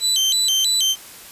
30% pulse tone with vibrato, 3520 Hz, A7, in tune, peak -13 dBFS, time 0-0.96 s, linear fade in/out 50 ms, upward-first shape square, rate 3.1 Hz, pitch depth 210 cents each way, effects white hiss -40 dBFS RMS until 1.31 s + resampled to 32000 Hz

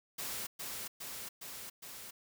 white noise with echo, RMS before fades -40 dBFS, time 0.18-0.47 s, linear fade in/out 10 ms, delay 410 ms, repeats 4, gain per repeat -2 dB, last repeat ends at 2.11 s, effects none

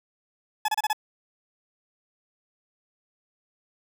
40% pulse tone bursts, 855 Hz, A5, 50 cents flat, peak -21 dBFS, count 5, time 0.65-0.931 s, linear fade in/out 5 ms, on 33 ms, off 29 ms, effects none

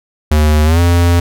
square tone with pitch glide, 76.1 to 86.41 Hz, D#2 to F2, -38 to -18 cents, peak -8 dBFS, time 0.31-1.2 s, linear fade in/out 5 ms, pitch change +220 cents, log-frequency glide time 0.64-0.8 s, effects none

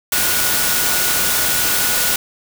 sine tone in noise, 1458 Hz, F#6, 26 cents flat, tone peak -26 dBFS, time 0.12-2.16 s, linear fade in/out 2 ms, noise white, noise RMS -17 dBFS, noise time 0.12-2.16 s, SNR -12 dB, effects none

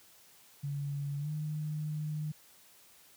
sine tone with pitch glide, 142.1 to 152.3 Hz, C#3 to D#3, +43 to -37 cents, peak -33 dBFS, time 0.63-2.32 s, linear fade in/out 10 ms, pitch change +120 cents, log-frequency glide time 1.18-1.3 s, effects white hiss -60 dBFS RMS until 3.16 s + high-pass 60 Hz 12 dB/octave

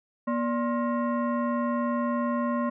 sine tone with frequency modulation, 239.9 Hz, A#3, 50 cents sharp, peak -24 dBFS, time 0.27-2.7 s, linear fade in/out 10 ms, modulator 823 Hz, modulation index 1, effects none

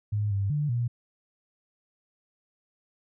sine tone with pitch steps, 104.5 / 99.2 / 147.9 / 119.7 Hz, G#2 / G2 / D3 / A#2, +11 / +21 / +13 / +46 cents, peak -24 dBFS, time 0.12-0.88 s, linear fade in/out 10 ms, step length 190 ms, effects none

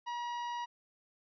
harmonic tone, 958 Hz, A#5, 47 cents sharp, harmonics 1 / 2 / 3 / 4 / 5 / 6, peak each -36 / -48 / -50 / -56 / -59 / -59 dBFS, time 0.06-0.66 s, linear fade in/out 20 ms, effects none

